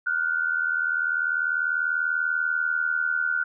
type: tone pair together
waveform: sine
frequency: 1420 / 1500.2 Hz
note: F6 / F#6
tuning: +28 / +23 cents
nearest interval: minor second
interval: 95 cents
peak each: -25 dBFS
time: 0.06-3.44 s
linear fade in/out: 10 ms
effects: none